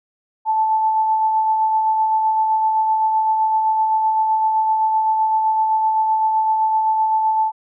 sine tone with tremolo, 876 Hz, A5, 8 cents flat, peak -13 dBFS, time 0.45-7.52 s, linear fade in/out 50 ms, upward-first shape sine, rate 7.8 Hz, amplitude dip 30%, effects none

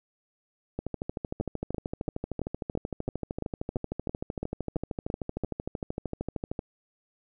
two click trains, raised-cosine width 2 ms, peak -18 / -17 dBFS, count 77 / 13, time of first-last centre 0.79-6.592 / 1.41-5.437 s, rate 13.1 / 2.98 Hz, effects none

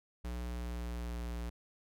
square tone with pitch glide, 60.3 to 58.96 Hz, B1 to A#1, -41 to +20 cents, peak -38 dBFS, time 0.24-1.5 s, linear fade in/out 10 ms, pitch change -39 cents, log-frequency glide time 0.41-1.15 s, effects none

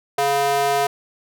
square tone with high-pass filter, 140.3 Hz, C#3, 21 cents sharp, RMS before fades -19 dBFS, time 0.18-0.87 s, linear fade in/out 5 ms, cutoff 590 Hz, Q 3.3, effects none

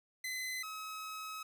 sawtooth tone pair in turn, 2031 / 1279.4 Hz, B6 / D#6, +48 / +48 cents, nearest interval minor sixth, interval 800 cents, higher first, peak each -34 / -38 dBFS, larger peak first, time 0.24-0.63 / 0.63-1.43 s, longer second, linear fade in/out 5 ms, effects none

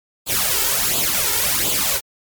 white noise with flanger, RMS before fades -19 dBFS, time 0.26-2.01 s, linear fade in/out 50 ms, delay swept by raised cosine 0.26 to 2.26 ms, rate 1.4 Hz, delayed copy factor +0.7, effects MP3 96 kbps

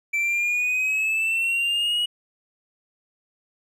triangle exponential sweep, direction up, 2326 to 2919 Hz, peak -19 dBFS, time 0.13-2.06 s, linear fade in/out 10 ms, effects none

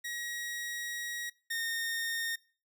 sawtooth tone pair in turn, 1900 / 1838.5 Hz, A#6 / A#6, +33 / -24 cents, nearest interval minor second, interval 57 cents, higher first, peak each -33 / -29 dBFS, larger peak second, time 0.04-1.3 / 1.5-2.36 s, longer first, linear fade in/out 10 ms, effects noise-tail reverb RT60 0.4 s tail -22 dB re dry

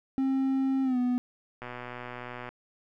triangle tone with pitch glide, 267 to 247.7 Hz, C4 to B3, +35 to +5 cents, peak -22 dBFS, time 0.18-1.18 s, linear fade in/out 0 ms, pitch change -130 cents, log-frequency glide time 0.83-0.98 s
click train, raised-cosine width 0.5 ms, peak -24 dBFS, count 108, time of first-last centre 1.62-2.49 s, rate 123 Hz
effects none

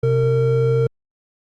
triangle tone pair together, 128.41 / 457.6 Hz, C3 / A#4, -32 / -32 cents, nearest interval octave + minor seventh, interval 2200 cents, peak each -15 dBFS, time 0.03-0.87 s, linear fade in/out 5 ms, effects Opus 48 kbps

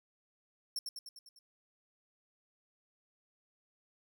sawtooth tone with echo, 5430 Hz, F8, 50 cents flat, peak -32 dBFS, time 0.76-0.79 s, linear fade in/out 2 ms, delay 100 ms, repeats 6, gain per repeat -4 dB, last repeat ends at 1.39 s, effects none

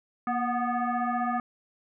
sine tone with frequency modulation, 252.6 Hz, B3, 39 cents sharp, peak -25 dBFS, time 0.27-1.4 s, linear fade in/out 2 ms, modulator 490 Hz, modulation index 2.4, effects none

